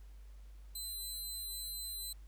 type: tone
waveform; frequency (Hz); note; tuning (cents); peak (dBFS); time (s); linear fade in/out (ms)
15% pulse; 4051; B7; +43; -34; 0.75-2.13; 5
effects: added 50 Hz sine -50 dBFS peak until 2.27 s + pink hiss -70 dBFS RMS until 2.27 s